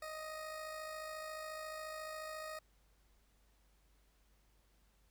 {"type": "tone with amplitude modulation", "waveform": "20% pulse", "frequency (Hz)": 624, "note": "D#5", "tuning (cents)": 5, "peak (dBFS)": -37, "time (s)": [0.02, 2.59], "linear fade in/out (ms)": 5, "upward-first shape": "sine", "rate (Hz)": 54.2, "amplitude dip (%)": 40, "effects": ["added 50 Hz sine -69 dBFS peak until 5.1 s", "pink hiss -75 dBFS RMS until 5.1 s"]}